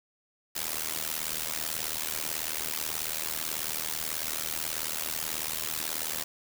white noise with amplitude modulation, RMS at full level -29 dBFS, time 0.55-6.24 s, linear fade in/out 10 ms, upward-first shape sine, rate 78.3 Hz, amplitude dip 95%, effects none

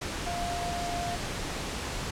sine tone in noise, 698.5 Hz, F5, in tune, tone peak -32 dBFS, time 0.26-1.16 s, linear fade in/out 10 ms, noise pink, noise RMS -34 dBFS, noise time 0.01-2.11 s, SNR -1 dB, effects low-pass 8000 Hz 12 dB/octave

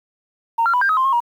sine tone with pitch steps, 920 / 1377 / 988 / 1591 / 1270 / 1047 / 1077 / 950 Hz, A#5 / F6 / B5 / G6 / D#6 / C6 / C6 / A#5, -23 / -25 / 0 / +25 / +35 / +1 / +50 / +33 cents, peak -13 dBFS, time 0.58-1.204 s, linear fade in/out 10 ms, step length 78 ms, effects tanh soft clip ceiling -9 dBFS + 8-bit

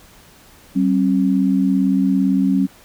sine tone pair together, 191.66 / 269.4 Hz, G3 / C#4, -39 / -49 cents, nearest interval tritone, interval 590 cents, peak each -16 dBFS, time 0.75-2.67 s, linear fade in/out 20 ms, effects pink hiss -47 dBFS RMS until 2.84 s

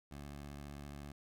15% pulse tone with vibrato, 71.6 Hz, D2, 43 cents flat, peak -40 dBFS, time 0.11-1.12 s, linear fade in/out 5 ms, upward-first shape sine, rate 15 Hz, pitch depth 31 cents each way, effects none

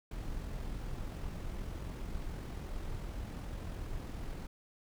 brown noise with amplitude modulation, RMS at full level -39 dBFS, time 0.11-4.47 s, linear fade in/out 5 ms, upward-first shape sine, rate 42.7 Hz, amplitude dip 30%, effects none

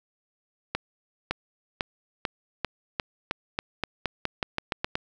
accelerating click train, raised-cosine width 0.3 ms, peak -10 dBFS, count 16, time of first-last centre 0.75-4.954 s, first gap 560 ms, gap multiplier 0.89, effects none

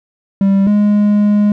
triangle tone pair in turn, 196 / 207.2 Hz, G3 / G#3, 0 / -4 cents, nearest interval minor second, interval 96 cents, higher second, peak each -6 / -6 dBFS, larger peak neither, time 0.41-0.67 / 0.67-1.52 s, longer second, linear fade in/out 2 ms, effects none

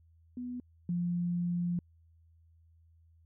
sine tone pair in turn, 246.9 / 174.58 Hz, B3 / F3, 0 / 0 cents, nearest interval tritone, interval 600 cents, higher first, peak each -36 / -29 dBFS, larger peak second, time 0.37-0.6 / 0.89-1.79 s, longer second, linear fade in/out 2 ms, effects added 82 Hz sine -60 dBFS peak until 3.25 s

